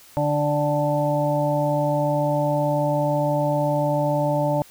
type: harmonic tone with a mistuned harmonic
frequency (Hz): 146.83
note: D3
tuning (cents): 0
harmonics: 1 / 2 / 4 / 5 / 6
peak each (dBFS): -24 / -27 / -22 / -33 / -26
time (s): 0.17-4.62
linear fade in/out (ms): 0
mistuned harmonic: 5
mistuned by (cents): +32
effects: white hiss -49 dBFS RMS until 4.7 s